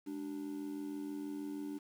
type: tone with amplitude modulation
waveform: triangle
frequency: 293.7 Hz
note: D4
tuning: in tune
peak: -33 dBFS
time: 0.06-1.79 s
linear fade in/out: 20 ms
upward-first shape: sine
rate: 86.3 Hz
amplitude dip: 80%
effects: tanh soft clip ceiling -29 dBFS + 10-bit